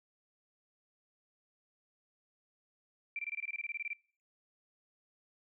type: tone bursts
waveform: sine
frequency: 2349 Hz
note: D7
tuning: in tune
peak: -35 dBFS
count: 15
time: 3.16-3.932 s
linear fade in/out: 2 ms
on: 30 ms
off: 23 ms
effects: noise-tail reverb RT60 0.5 s tail -25 dB re dry